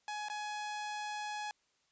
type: tone with dropouts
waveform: sawtooth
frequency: 840 Hz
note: G#5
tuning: 19 cents sharp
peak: -34 dBFS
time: 0.08-1.51 s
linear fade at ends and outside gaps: 1 ms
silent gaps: 0.285-0.299 s
effects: white hiss -75 dBFS RMS until 1.91 s + resampled to 16000 Hz